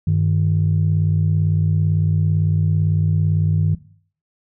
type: tone pair together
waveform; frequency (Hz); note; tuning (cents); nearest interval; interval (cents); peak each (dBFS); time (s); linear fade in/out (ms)
sine; 97.69 / 155.56; G2 / D#3; -5 / 0; minor sixth; 805; -16; 0.07-3.75; 5
effects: noise-tail reverb RT60 0.5 s tail -17 dB re dry + tanh soft clip ceiling -8 dBFS